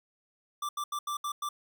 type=tone bursts at uneven times; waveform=square; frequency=1175 Hz; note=D6; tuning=1 cent sharp; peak=-32 dBFS; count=6; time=0.62-0.69 / 0.77-0.84 / 0.92-0.99 / 1.07-1.17 / 1.24-1.32 / 1.42-1.49 s; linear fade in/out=5 ms; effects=none